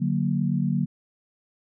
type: chord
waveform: sine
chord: D augmented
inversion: none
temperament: equal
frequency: 146.83 / 185 / 233.1 Hz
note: D3 / F#3 / A#3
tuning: 0 / 0 / 0 cents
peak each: -25 / -25 / -27 dBFS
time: 0-0.86 s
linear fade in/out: 20 ms
effects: none